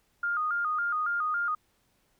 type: tone with vibrato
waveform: sine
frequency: 1318.5 Hz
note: E6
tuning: in tune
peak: -26 dBFS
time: 0.23-1.55 s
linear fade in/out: 5 ms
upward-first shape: square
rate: 3.6 Hz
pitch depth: 110 cents each way
effects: pink hiss -70 dBFS RMS until 2.19 s